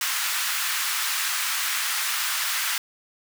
pink high-pass noise, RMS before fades -26 dBFS, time 0.01-2.78 s, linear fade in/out 2 ms, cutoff 1200 Hz, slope 24 dB/octave, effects none

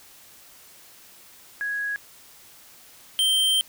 sine / square tone pair in turn, 1661.2 / 3136 Hz, G#6 / G7, 0 / 0 cents, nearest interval major seventh, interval 1100 cents, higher second, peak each -25 / -19 dBFS, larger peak second, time 1.61-1.96 / 3.19-3.61 s, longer second, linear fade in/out 0 ms, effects white hiss -50 dBFS RMS until 3.68 s

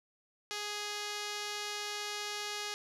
5% pulse tone with low-pass filter, 415.3 Hz, G#4, in tune, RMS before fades -39 dBFS, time 0.51-2.74 s, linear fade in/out 0 ms, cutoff 8000 Hz, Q 2.3, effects none

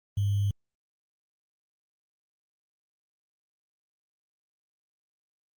sine tone with sample-and-hold, 100.7 Hz, G2, 47 cents sharp, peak -23 dBFS, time 0.17-0.51 s, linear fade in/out 5 ms, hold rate 3150 Hz, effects Opus 32 kbps

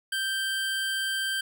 25% pulse tone, 1568 Hz, G6, in tune, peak -23 dBFS, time 0.12-1.41 s, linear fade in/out 5 ms, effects none

